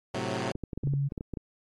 10% pulse chord, F# diminished, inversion first, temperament equal, 110 / 130.81 / 185 Hz, A2 / C3 / F#3, 0 / 0 / 0 cents, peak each -26 dBFS, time 0.14-0.52 s, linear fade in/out 5 ms
clicks, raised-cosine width 3 ms, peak -22 dBFS, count 12, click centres 0.554 / 0.637 / 0.732 / 0.776 / 0.836 / 0.873 / 0.937 / 1.121 / 1.178 / 1.209 / 1.337 / 1.372 s
sine tone, 140 Hz, C#3, 18 cents sharp, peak -25 dBFS, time 0.83-1.09 s, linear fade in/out 20 ms
effects low-pass 7000 Hz 12 dB/octave + AAC 32 kbps

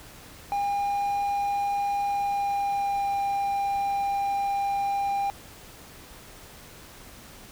triangle tone with pitch glide, 807 to 798.2 Hz, G#5 to G5, -50 to +31 cents, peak -22 dBFS, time 0.52-5.3 s, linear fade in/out 0 ms, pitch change -19 cents, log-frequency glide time 2.03-3.2 s, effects pink hiss -47 dBFS RMS until 7.51 s

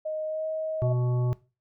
sine tone with pitch glide, 622.3 to 631.7 Hz, D#5 to D#5, 0 to +26 cents, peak -28 dBFS, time 0.05-0.93 s, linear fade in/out 10 ms, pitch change +26 cents, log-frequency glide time 0.26-0.46 s
harmonic tone, 123.47 Hz, B2, in tune, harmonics 1 / 3 / 5 / 7 / 9, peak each -23 / -34 / -39 / -45 / -45 dBFS, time 0.82-1.33 s, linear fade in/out 0 ms
effects noise-tail reverb RT60 0.3 s tail -19 dB re dry

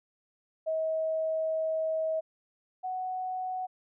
sine tone pair in turn, 638 / 742.2 Hz, D#5 / F#5, +43 / +5 cents, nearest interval minor third, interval 262 cents, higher second, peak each -27 / -31 dBFS, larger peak first, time 0.66-2.21 / 2.83-3.67 s, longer first, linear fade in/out 20 ms, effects none

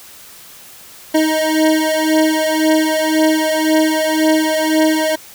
25% pulse beating tone pair, 312.7 / 314.6 Hz, D#4 / D#4, +9 / +19 cents, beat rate 1.9 Hz, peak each -11 / -12 dBFS, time 1.14-5.16 s, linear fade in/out 10 ms, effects white hiss -39 dBFS RMS until 5.34 s

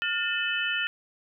sine tone cluster, 1418 / 1794 / 2596 / 3009 Hz, F6 / A6 / E7 / F#7, +26 / +33 / -27 / +28 cents, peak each -31 dBFS, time 0.02-0.87 s, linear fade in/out 0 ms, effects none

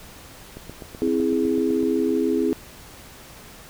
click train, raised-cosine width 2 ms, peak -23 dBFS, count 11, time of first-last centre 0.57-1.831 s, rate 7.93 Hz
sine chord, C augmented, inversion none, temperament equal with one note detuned, 261.6 / 328.7 / 415.3 Hz, C4 / E4 / G#4, 0 / -5 / 0 cents, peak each -23 dBFS, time 1.02-2.53 s, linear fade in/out 0 ms
effects pink hiss -44 dBFS RMS until 3.69 s

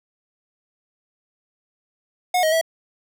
square tone with pitch steps, 725 / 630 / 652 Hz, F#5 / D#5 / E5, -35 / +21 / -19 cents, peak -17 dBFS, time 2.34-2.613 s, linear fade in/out 5 ms, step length 91 ms, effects none

